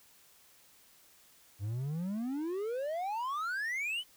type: exponential sweep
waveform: triangle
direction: up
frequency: 95.8 to 3100 Hz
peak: -31 dBFS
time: 1.59-4.04 s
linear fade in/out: 50 ms
effects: white hiss -62 dBFS RMS until 4.16 s